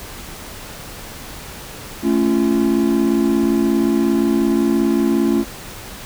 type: chord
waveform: triangle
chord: A augmented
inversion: none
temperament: equal with one note detuned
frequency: 220 / 277.2 / 342.6 Hz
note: A3 / C#4 / E#4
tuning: 0 / 0 / -33 cents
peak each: -16 dBFS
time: 2.02-5.45 s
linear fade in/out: 50 ms
effects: pink hiss -34 dBFS RMS until 6.05 s